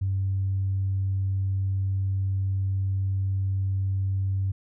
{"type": "tone", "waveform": "sine", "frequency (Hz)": 96.4, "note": "G2", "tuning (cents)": -28, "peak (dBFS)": -22, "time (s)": [0.01, 4.52], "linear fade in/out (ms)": 10, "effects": ["tanh soft clip ceiling -18 dBFS"]}